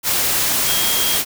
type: tone in noise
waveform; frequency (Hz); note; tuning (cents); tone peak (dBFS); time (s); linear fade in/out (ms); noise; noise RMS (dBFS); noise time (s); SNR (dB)
sine; 3250; G#7; -38; -23; 0.65-1.2; 50; white; -18; 0.03-1.25; -8
effects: none